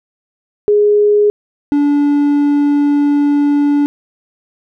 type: tone pair in turn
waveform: sine / triangle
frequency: 415.3 / 288.9 Hz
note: G#4 / D4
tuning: 0 / -28 cents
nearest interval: tritone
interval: 628 cents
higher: first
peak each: -7 dBFS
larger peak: neither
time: 0.68-1.3 / 1.72-3.86 s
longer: second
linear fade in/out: 0 ms
effects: none